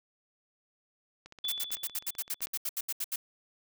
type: click train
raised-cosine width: 0.2 ms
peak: -31 dBFS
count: 20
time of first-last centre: 1.26-2.47 s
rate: 15.7 Hz
type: tone with exponential decay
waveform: sine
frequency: 3461 Hz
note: A7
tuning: 29 cents flat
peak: -30 dBFS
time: 1.44-2.41 s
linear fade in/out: 5 ms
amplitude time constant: 210 ms
type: noise bursts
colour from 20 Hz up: blue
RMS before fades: -33 dBFS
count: 15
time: 1.48-3.16 s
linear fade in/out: 5 ms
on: 42 ms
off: 75 ms
effects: none